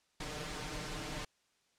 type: noise with comb filter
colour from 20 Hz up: pink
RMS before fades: -41 dBFS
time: 0.2-1.25 s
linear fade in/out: 5 ms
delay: 6.6 ms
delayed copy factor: +0.95
effects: white hiss -74 dBFS RMS until 1.78 s + low-pass 7000 Hz 12 dB/octave